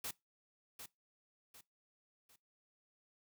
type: noise with echo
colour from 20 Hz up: white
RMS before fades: -42 dBFS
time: 0.04-0.11 s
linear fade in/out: 5 ms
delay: 750 ms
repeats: 3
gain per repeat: -8 dB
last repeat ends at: 2.36 s
effects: noise-tail reverb RT60 0.2 s tail -22 dB re dry